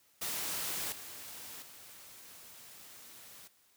white noise with level steps, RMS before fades -37 / -47 / -53 dBFS, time 0.21-3.48 s, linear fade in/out 10 ms, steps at 0.92 / 1.62 s, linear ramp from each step 2 ms, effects white hiss -68 dBFS RMS until 3.76 s + high-pass 60 Hz 12 dB/octave

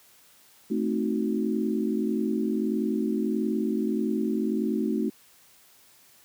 sine chord, A diminished seventh, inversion none, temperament equal, 220 / 261.6 / 311.1 / 370 Hz, A3 / C4 / Eb4 / Gb4, 0 / 0 / 0 / 0 cents, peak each -27 / -31 / -30 / -31 dBFS, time 0.7-5.1 s, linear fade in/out 10 ms, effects white hiss -57 dBFS RMS until 6.24 s + high-pass 60 Hz 12 dB/octave

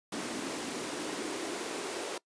pink noise with high-pass filter sweep, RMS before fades -37 dBFS, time 0.12-2.18 s, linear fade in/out 5 ms, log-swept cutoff 250 to 400 Hz, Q 2.7, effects noise-tail reverb RT60 0.1 s tail -22 dB re dry + resampled to 22050 Hz

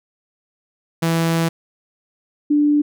sawtooth / sine tone pair in turn, 165.2 / 294.4 Hz, E3 / D4, +4 / +4 cents, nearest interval minor seventh, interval 1000 cents, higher second, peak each -12 dBFS, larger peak neither, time 1.02-1.49 / 2.5-2.82 s, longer first, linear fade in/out 10 ms, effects none

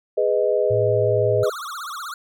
sine chord, G# minor, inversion none, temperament just, 415.3 / 498.4 / 623 Hz, G#4 / B4 / D#5, 0 / +16 / +2 cents, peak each -21 dBFS, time 0.17-1.5 s, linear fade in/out 10 ms
sine tone, 111.8 Hz, A2, 28 cents sharp, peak -23 dBFS, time 0.7-1.44 s, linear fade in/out 10 ms
square tone with vibrato, 1261 Hz, D#6, 23 cents sharp, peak -30 dBFS, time 1.43-2.14 s, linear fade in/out 2 ms, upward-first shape triangle, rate 16 Hz, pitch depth 280 cents each way
effects none

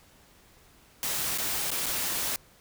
white noise with dropouts, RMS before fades -30 dBFS, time 1.03-2.36 s, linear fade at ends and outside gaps 1 ms, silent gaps 1.377-1.383 / 1.705-1.715 / 1.86-1.864 s, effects pink hiss -58 dBFS RMS until 2.6 s

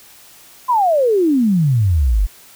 sine exponential sweep, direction down, 1046.5 to 43.57 Hz, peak -11 dBFS, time 0.68-2.27 s, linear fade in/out 20 ms, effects white hiss -44 dBFS RMS until 2.55 s

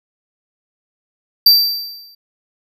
square tone with exponential decay, 4675 Hz, D8, 9 cents flat, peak -4 dBFS, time 1.46-2.15 s, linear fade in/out 5 ms, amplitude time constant 150 ms, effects none

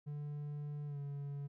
triangle tone with pitch glide, 146.83 to 141.91 Hz, D3 to C#3, 0 to +41 cents, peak -38 dBFS, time 0.06-1.48 s, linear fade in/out 20 ms, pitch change -59 cents, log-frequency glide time 0.86-0.98 s, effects none

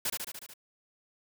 white noise with echo, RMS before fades -31 dBFS, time 0.05-0.1 s, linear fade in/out 5 ms, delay 73 ms, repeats 6, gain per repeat -3 dB, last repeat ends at 0.538 s, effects none

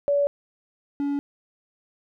sine / triangle tone pair in turn, 571 / 284 Hz, D5 / C#4, -49 / +42 cents, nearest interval octave, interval 1209 cents, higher first, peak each -18 / -21 dBFS, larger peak first, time 0.08-0.27 / 1-1.19 s, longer neither, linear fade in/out 0 ms, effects none

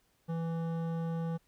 sine tone with hard clipping, 165.4 Hz, E3, 6 cents sharp, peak -34 dBFS, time 0.28-1.38 s, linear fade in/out 20 ms, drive 13 dB, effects pink hiss -72 dBFS RMS until 1.47 s

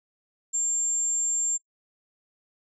sine tone, 7360 Hz, A#8, 23 cents flat, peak -24 dBFS, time 0.53-1.58 s, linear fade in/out 20 ms, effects noise-tail reverb RT60 0.1 s tail -22 dB re dry

